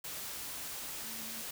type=tone in noise; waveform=sine; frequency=223.8 Hz; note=A3; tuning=30 cents sharp; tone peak=-51 dBFS; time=1.04-1.42 s; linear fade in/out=5 ms; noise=white; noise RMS=-42 dBFS; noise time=0.04-1.51 s; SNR=-12 dB; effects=none